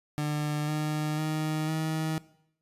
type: tone with pitch steps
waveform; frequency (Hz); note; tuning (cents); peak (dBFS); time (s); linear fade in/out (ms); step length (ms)
30% pulse; 149.5 / 152.29 / 155.13 / 158.02; D3 / D#3 / D#3 / D#3; +31 / -37 / -5 / +27; -25; 0.18-2.18; 0; 500
effects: noise-tail reverb RT60 0.7 s tail -19 dB re dry + resampled to 32000 Hz